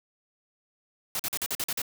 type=noise bursts; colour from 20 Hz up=white; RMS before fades=-30 dBFS; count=8; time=1.15-1.818 s; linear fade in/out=2 ms; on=45 ms; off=44 ms; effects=none